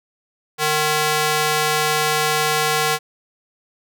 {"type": "tone with high-pass filter", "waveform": "square", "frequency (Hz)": 153, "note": "D#3", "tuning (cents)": -29, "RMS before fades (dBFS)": -19, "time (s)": [0.58, 2.99], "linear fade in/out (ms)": 50, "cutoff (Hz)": 620, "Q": 0.54, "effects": []}